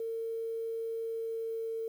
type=tone with pitch glide; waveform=sine; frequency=454.2 to 451.3 Hz; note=A#4 to A4; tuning=-45 to +44 cents; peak=-33 dBFS; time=0-1.88 s; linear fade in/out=2 ms; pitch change=-11 cents; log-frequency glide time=1.01-1.75 s; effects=10-bit